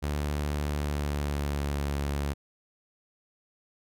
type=tone with pitch glide; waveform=sawtooth; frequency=73.42 to 71.21 Hz; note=D2 to C#2; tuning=0 to +47 cents; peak=-24 dBFS; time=0.02-2.34 s; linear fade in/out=20 ms; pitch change=-53 cents; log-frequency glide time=0.76-1.84 s; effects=none